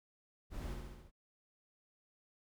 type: noise with echo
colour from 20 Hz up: brown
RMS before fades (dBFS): -42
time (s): 0.5-0.77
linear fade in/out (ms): 50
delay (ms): 69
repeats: 5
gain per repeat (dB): -3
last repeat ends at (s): 1.115
effects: none